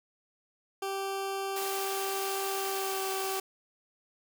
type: tone with pitch glide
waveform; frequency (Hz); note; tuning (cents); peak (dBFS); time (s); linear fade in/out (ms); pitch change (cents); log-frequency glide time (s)
20% pulse; 390 to 385.3; G4 to G4; -9 to -30; -27; 0.82-3.4; 5; -21; 2.55-3.06
type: high-pass noise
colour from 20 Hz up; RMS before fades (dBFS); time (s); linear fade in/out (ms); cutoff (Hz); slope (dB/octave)
white; -38; 1.56-3.4; 5; 380; 12
effects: none